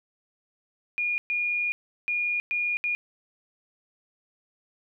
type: tone bursts at uneven times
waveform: sine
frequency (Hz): 2433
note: D#7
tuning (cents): -39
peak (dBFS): -24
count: 5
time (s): 0.98-1.18 / 1.3-1.72 / 2.08-2.4 / 2.51-2.77 / 2.84-2.95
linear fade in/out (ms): 0
effects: none